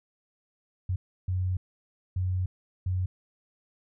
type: tone bursts at uneven times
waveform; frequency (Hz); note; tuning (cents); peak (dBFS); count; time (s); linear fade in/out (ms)
sine; 92; F#2; -9; -25; 4; 0.89-0.96 / 1.28-1.57 / 2.16-2.46 / 2.86-3.06; 5
effects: none